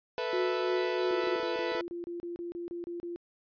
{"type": "chord", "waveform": "sawtooth", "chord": "A suspended second", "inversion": "none", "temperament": "equal", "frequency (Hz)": [440, 493.9, 659.3], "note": ["A4", "B4", "E5"], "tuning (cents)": [0, 0, 0], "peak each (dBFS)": [-32, -29, -34], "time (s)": [0.18, 1.81], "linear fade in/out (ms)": 0}
{"type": "tone with tremolo", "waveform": "sine", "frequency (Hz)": 364.7, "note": "F#4", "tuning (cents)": -25, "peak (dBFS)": -27, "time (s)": [0.33, 1.36], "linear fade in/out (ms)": 2, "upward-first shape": "triangle", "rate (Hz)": 3, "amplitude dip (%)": 55}
{"type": "tone bursts", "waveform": "sine", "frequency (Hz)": 345.3, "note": "F4", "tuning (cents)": -20, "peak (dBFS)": -35, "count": 13, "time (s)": [1.11, 3.16], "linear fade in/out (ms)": 0, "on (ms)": 130, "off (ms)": 30}
{"effects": ["resampled to 11025 Hz"]}